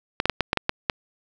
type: clicks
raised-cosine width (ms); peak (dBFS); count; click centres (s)
0.3; -4; 8; 0.201 / 0.256 / 0.297 / 0.407 / 0.531 / 0.573 / 0.694 / 0.898
effects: none